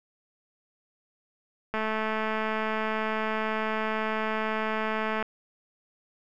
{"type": "click train", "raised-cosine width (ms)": 0.5, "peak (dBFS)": -15, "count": 761, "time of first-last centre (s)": [1.74, 5.226], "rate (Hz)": 218, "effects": []}